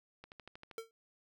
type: click train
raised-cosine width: 0.3 ms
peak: -34 dBFS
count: 7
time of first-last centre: 0.24-0.712 s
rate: 12.7 Hz
type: tone with exponential decay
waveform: square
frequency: 452.3 Hz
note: A4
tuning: 48 cents sharp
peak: -37 dBFS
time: 0.78-0.91 s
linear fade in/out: 1 ms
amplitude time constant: 27 ms
effects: none